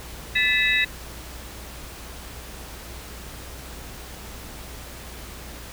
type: tone cluster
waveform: sine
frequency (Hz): 1744 / 2002 / 2608 / 3816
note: A6 / B6 / E7 / A#7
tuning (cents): -16 / +23 / -19 / +40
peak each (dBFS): -25 / -22 / -23 / -25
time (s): 0.35-0.85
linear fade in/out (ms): 10
effects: added 60 Hz sine -41 dBFS peak until 5.72 s + pink hiss -40 dBFS RMS until 5.72 s